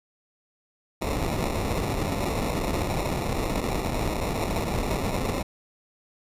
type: noise with sample-and-hold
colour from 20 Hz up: pink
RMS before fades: -27 dBFS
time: 1.01-5.43 s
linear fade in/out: 10 ms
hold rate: 1575 Hz
effects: resampled to 32000 Hz